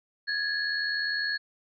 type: tone cluster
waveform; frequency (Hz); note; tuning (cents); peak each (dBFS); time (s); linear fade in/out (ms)
sine; 1664 / 1744 / 4327; G#6 / A6 / C#8; +3 / -16 / -43; -29 / -34 / -32; 0.27-1.38; 20
effects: none